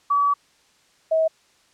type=tone pair in turn; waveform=sine; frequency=1143 / 641.5 Hz; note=D6 / E5; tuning=-47 / -47 cents; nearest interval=minor seventh; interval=1000 cents; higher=first; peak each=-16 dBFS; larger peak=neither; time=0.1-0.34 / 1.11-1.28 s; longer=first; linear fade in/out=10 ms; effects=white hiss -59 dBFS RMS until 1.73 s + low-pass 7000 Hz 12 dB/octave